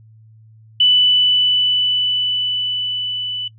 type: tone with level ramp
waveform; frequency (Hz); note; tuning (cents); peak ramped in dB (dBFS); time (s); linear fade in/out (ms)
sine; 2984; F#7; +14; -9 to -22; 0.8-3.48; 5
effects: noise-tail reverb RT60 0.1 s tail -21 dB re dry + added 110 Hz sine -43 dBFS peak until 3.58 s